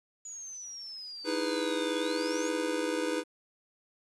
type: exponential two-way sweep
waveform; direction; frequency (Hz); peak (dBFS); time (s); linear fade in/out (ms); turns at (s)
sine; down then up; 6900 to 3400 to 6900; -40; 0.25-2.49; 5; 1.98
type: chord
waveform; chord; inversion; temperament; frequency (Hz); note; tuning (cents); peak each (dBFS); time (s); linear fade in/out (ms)
square; E major seventh; third; just; 309 / 329.6 / 412 / 494.4; D#4 / E4 / G#4 / B4; -12 / 0 / -14 / +2; -35 / -37 / -38 / -34; 1.24-3.24; 50
effects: resampled to 24000 Hz + 10-bit